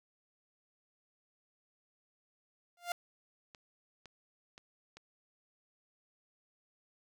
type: tone with exponential growth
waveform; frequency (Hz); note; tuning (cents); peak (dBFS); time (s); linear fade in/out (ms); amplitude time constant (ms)
sawtooth; 698.5; F5; 0; -27; 2.77-2.92; 2; 31
type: clicks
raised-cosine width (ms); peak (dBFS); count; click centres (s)
0.2; -34; 4; 3.548 / 4.057 / 4.579 / 4.97
effects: none